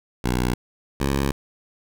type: tone pair in turn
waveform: 10% pulse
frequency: 61.4 / 68.92 Hz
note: B1 / C#2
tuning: -9 / -9 cents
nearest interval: major second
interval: 200 cents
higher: second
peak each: -12 dBFS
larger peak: neither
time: 0.24-0.54 / 1-1.32 s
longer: second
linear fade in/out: 5 ms
effects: none